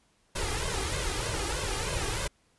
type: noise with flanger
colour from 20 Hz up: pink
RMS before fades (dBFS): -31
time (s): 0.35-2.28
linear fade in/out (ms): 10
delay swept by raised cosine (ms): 1.9 to 2.5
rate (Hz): 3.2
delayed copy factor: +0.75
effects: pink hiss -68 dBFS RMS until 2.58 s + resampled to 24000 Hz